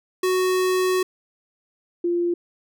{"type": "tone pair in turn", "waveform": ["square", "sine"], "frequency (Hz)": [370, 346.9], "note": ["F#4", "F4"], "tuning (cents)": [0, -12], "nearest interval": "minor second", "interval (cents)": 112, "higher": "first", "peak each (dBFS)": -19, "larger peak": "neither", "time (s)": [[0.23, 1.03], [2.04, 2.34]], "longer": "first", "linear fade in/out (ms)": 5, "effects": []}